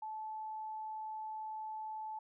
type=tone; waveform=sine; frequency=869 Hz; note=A5; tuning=22 cents flat; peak=-40 dBFS; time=0.02-2.19 s; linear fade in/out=5 ms; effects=none